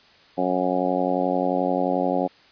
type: harmonic tone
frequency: 91.4 Hz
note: F#2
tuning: 21 cents flat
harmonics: 2 / 3 / 4 / 5 / 6 / 7 / 8 / 9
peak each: -30 / -26 / -30 / -31 / -26 / -30 / -27 / -31 dBFS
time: 0.37-2.28 s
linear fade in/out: 20 ms
effects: white hiss -53 dBFS RMS until 2.51 s + resampled to 11025 Hz